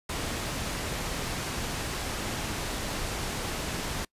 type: low-pass noise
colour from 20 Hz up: pink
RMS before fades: -33 dBFS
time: 0.09-4.05 s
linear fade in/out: 5 ms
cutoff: 10000 Hz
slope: 12 dB/octave
effects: noise-tail reverb RT60 0.1 s tail -25 dB re dry + resampled to 32000 Hz